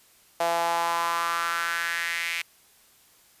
sawtooth tone with high-pass filter sweep, 169.1 Hz, E3, 44 cents sharp, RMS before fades -27 dBFS, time 0.4-2.42 s, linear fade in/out 5 ms, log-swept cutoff 690 to 2300 Hz, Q 3.9, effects white hiss -58 dBFS RMS until 3.4 s + resampled to 32000 Hz

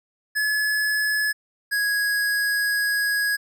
square tone pair in turn, 1707 / 1660.3 Hz, G#6 / G#6, +47 / -1 cents, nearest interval unison, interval 48 cents, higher first, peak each -21 dBFS, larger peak neither, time 0.35-1.33 / 1.71-3.37 s, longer second, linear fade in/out 20 ms, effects none

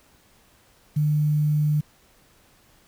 sine tone with quantisation, 150 Hz, D3, 37 cents sharp, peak -18 dBFS, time 0.96-1.81 s, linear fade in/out 10 ms, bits 8, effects pink hiss -58 dBFS RMS until 2.87 s

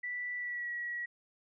sine tone with pitch glide, 1968 to 1920.8 Hz, B6 to B6, -7 to -49 cents, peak -35 dBFS, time 0.03-1.06 s, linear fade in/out 10 ms, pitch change -42 cents, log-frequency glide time 0.37-0.7 s, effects none

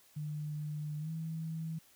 sine tone with pitch glide, 150.4 to 161.19 Hz, D3 to E3, +42 to -38 cents, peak -36 dBFS, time 0.16-1.79 s, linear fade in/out 10 ms, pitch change +120 cents, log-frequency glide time 0.99-1.1 s, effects white hiss -64 dBFS RMS until 1.95 s

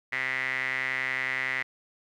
sawtooth tone with band-pass filter, 130.81 Hz, C3, in tune, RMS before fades -30 dBFS, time 0.12-1.63 s, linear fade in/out 10 ms, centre 2000 Hz, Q 9.2, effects none

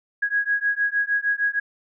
sine beating tone pair, 1651 / 1657.5 Hz, G#6 / G#6, -11 / -4 cents, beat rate 6.5 Hz, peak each -23 dBFS, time 0.22-1.6 s, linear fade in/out 10 ms, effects none

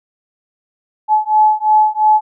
sine beating tone pair, 856 / 858.9 Hz, A5 / A5, -48 / -42 cents, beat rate 2.9 Hz, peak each -12 dBFS, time 1.08-2.21 s, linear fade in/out 50 ms, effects none

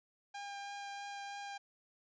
sawtooth tone with vibrato, 804 Hz, G5, 44 cents sharp, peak -39 dBFS, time 0.34-1.58 s, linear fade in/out 10 ms, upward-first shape triangle, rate 3.1 Hz, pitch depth 10 cents each way, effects resampled to 16000 Hz

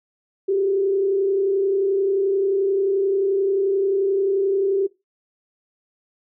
sine tone with frequency modulation, 391.1 Hz, G4, 4 cents flat, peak -17 dBFS, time 0.48-4.87 s, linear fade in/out 10 ms, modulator 31.4 Hz, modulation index 0.56, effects noise-tail reverb RT60 0.2 s tail -18 dB re dry

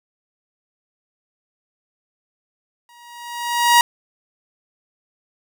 sawtooth tone with exponential growth, 952 Hz, A#5, 36 cents sharp, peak -4 dBFS, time 2.89-3.81 s, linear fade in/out 1 ms, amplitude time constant 200 ms, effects none

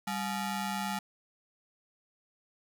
sawtooth ring-modulated tone, 523.3 Hz, C5, in tune, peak -25 dBFS, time 0.07-0.99 s, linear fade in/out 5 ms, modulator 326 Hz, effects none

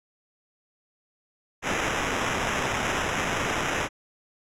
violet noise with sample-and-hold, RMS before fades -27 dBFS, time 1.62-3.89 s, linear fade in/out 50 ms, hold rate 4410 Hz, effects low-pass 8000 Hz 12 dB/octave

